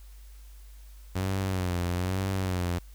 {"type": "tone with vibrato", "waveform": "sawtooth", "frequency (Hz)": 91.8, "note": "F#2", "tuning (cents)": -13, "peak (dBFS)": -23, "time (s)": [1.15, 2.79], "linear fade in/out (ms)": 10, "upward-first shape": "sine", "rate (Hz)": 1.1, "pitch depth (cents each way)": 85, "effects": ["added 50 Hz sine -45 dBFS peak until 2.94 s", "white hiss -60 dBFS RMS until 2.94 s"]}